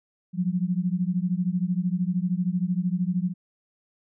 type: beating tone pair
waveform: sine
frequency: 174.61 / 187.61 Hz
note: F3 / F#3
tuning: 0 / +24 cents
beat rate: 13 Hz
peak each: -25 / -26 dBFS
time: 0.33-3.34 s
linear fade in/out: 50 ms
effects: none